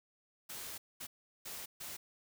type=noise bursts at uneven times; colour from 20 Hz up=white; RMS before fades=-45 dBFS; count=4; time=0.49-0.78 / 1-1.07 / 1.45-1.66 / 1.8-1.97 s; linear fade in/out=10 ms; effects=none